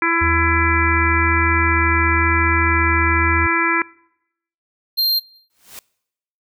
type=harmonic tone; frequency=334.7 Hz; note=E4; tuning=26 cents sharp; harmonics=1 / 3 / 4 / 5 / 6 / 7; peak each=-22 / -22 / -22 / -22 / -22 / -22 dBFS; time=0.02-3.82 s; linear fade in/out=2 ms
type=tone with vibrato; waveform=triangle; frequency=79.8 Hz; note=D#2; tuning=44 cents sharp; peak=-17 dBFS; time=0.21-3.47 s; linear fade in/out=10 ms; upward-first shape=square; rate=1 Hz; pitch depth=11 cents each way
type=tone; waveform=square; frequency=4186 Hz; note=C8; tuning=in tune; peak=-15 dBFS; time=4.97-5.2 s; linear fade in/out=20 ms
type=noise with exponential growth; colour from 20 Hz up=white; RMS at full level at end=-32 dBFS; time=5.5-5.79 s; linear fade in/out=1 ms; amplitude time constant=62 ms
effects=noise-tail reverb RT60 0.8 s tail -24 dB re dry